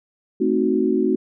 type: chord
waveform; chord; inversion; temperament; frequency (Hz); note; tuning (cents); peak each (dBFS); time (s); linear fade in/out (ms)
sine; A diminished seventh; none; equal; 220 / 261.6 / 311.1 / 370; A3 / C4 / Eb4 / Gb4; 0 / 0 / 0 / 0; -23 / -22 / -23 / -20; 0.4-1.16; 10
effects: none